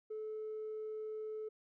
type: tone with tanh clipping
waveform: triangle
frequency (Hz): 432.9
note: A4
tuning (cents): -28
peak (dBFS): -40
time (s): 0.1-1.49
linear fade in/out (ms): 10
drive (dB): 5
effects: none